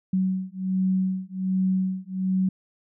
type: beating tone pair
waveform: sine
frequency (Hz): 187.1 / 188.4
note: F#3 / F#3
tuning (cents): +20 / +32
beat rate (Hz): 1.3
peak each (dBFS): -25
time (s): 0.13-2.49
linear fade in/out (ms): 5
effects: none